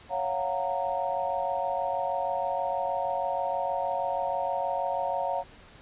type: chord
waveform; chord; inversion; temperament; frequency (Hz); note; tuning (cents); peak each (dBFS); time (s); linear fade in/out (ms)
sine; Gb major seventh; second; just; 555 / 693.7 / 740 / 925; Db5 / F5 / Gb5 / Bb5; +2 / -12 / 0 / -14; -32; 0.09-5.44; 50
effects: pink hiss -52 dBFS RMS until 5.81 s + resampled to 8000 Hz